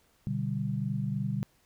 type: chord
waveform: sine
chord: G major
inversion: first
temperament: equal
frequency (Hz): 123.47 / 146.83 / 196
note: B2 / D3 / G3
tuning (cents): 0 / 0 / 0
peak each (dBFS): -33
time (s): 0.27-1.43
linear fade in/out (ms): 0
effects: pink hiss -67 dBFS RMS until 1.65 s